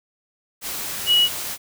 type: tone in noise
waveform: sine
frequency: 2916 Hz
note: F#7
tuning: 26 cents flat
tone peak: -13 dBFS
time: 1.06-1.29 s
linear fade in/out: 50 ms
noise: white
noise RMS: -29 dBFS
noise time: 0.61-1.58 s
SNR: +13 dB
effects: none